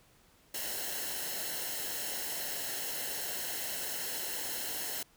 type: noise with comb filter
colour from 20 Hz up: white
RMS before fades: -37 dBFS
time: 0.54-5.03 s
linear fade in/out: 5 ms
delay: 0.84 ms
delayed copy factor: -0.65
effects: pink hiss -64 dBFS RMS until 5.16 s